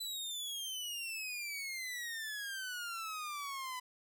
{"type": "exponential sweep", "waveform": "sawtooth", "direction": "down", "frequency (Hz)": [4011, 997], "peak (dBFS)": -36, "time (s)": [0, 3.8], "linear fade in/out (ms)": 10, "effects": []}